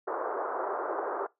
pink band-pass noise, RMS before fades -33 dBFS, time 0.07-1.27 s, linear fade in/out 10 ms, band 360 to 1400 Hz, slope 48 dB/octave, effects noise-tail reverb RT60 0.2 s tail -22 dB re dry

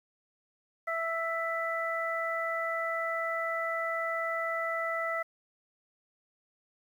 harmonic tone, 661 Hz, E5, 5 cents sharp, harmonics 1 / 2 / 3, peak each -34 / -34 / -34 dBFS, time 0.87-5.23 s, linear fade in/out 10 ms, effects 10-bit

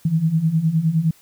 sine beating tone pair, 155.2 / 164.9 Hz, D#3 / E3, -4 / +1 cents, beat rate 9.7 Hz, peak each -21 / -17 dBFS, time 0.05-1.11 s, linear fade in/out 5 ms, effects white hiss -53 dBFS RMS until 1.21 s

